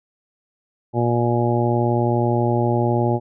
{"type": "harmonic tone", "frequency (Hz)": 119.2, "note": "A#2", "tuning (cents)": 39, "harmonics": [1, 2, 3, 4, 5, 6, 7], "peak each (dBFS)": [-20, -24, -22, -29, -26, -30, -25], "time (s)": [0.93, 3.2], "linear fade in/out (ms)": 50, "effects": []}